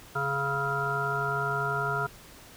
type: harmonic tone with a mistuned harmonic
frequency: 139.2 Hz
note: C#3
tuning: 8 cents sharp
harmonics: 1 / 3 / 5 / 7 / 9 / 10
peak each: -34 / -35 / -35 / -35 / -35 / -30 dBFS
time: 0.15-2.07 s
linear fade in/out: 10 ms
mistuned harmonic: 9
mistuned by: +37 cents
effects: pink hiss -50 dBFS RMS until 2.56 s